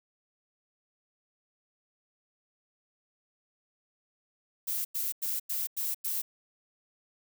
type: noise bursts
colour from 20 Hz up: violet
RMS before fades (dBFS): -32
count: 6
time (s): 4.67-6.22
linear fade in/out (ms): 10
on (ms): 180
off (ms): 94
effects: none